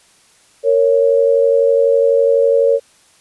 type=tone pair together; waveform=sine; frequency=462.4 / 554.4 Hz; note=A#4 / C#5; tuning=-14 / 0 cents; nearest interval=minor third; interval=314 cents; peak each=-12 dBFS; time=0.63-2.8 s; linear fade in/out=50 ms; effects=white hiss -51 dBFS RMS until 3.2 s + resampled to 24000 Hz